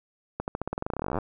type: accelerating click train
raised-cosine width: 1 ms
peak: -15 dBFS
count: 25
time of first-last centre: 0.4-1.186 s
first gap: 79 ms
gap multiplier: 0.91
effects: none